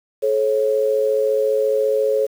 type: tone pair together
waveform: sine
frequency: 430.5 / 545 Hz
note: A4 / C#5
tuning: -38 / -29 cents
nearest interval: major third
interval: 409 cents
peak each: -18 dBFS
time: 0.22-2.27 s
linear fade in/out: 20 ms
effects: 7-bit